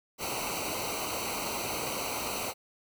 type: noise with comb filter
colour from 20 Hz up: pink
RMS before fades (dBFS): -34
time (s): 0.18-2.54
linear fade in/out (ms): 50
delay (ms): 0.58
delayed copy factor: -0.9
effects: none